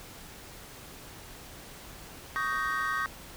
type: chord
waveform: triangle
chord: Eb dominant seventh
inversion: third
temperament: just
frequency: 1120.1 / 1244.5 / 1555.6 / 1866.8 Hz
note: Db6 / Eb6 / G6 / Bb6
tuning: +18 / 0 / -14 / +2 cents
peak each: -32 dBFS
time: 2.36-3.06 s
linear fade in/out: 0 ms
effects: pink hiss -47 dBFS RMS until 3.36 s